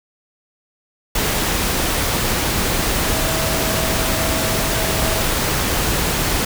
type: tone in noise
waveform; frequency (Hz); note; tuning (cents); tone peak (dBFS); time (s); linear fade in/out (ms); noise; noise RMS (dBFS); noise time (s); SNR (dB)
sine; 647; E5; -32; -27; 3.06-5.22; 5; pink; -19; 1.15-6.45; -11
effects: none